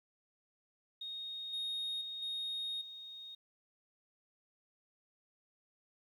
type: tone with level steps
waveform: sine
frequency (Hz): 3721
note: A#7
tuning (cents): -4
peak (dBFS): -40 / -34 / -40 / -35 / -46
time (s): 1.01-3.35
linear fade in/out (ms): 5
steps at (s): 1.53 / 2.01 / 2.22 / 2.81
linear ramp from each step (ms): 5
effects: tanh soft clip ceiling -34 dBFS + 12-bit